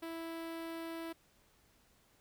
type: tone with notch filter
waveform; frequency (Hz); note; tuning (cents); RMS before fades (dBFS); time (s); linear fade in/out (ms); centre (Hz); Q
sawtooth; 329.6; E4; 0; -43; 0.02-1.13; 10; 6700; 1.1
effects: pink hiss -69 dBFS RMS until 2.2 s